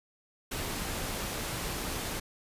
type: noise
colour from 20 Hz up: pink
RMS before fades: -35 dBFS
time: 0.51-2.2 s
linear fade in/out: 10 ms
effects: resampled to 32000 Hz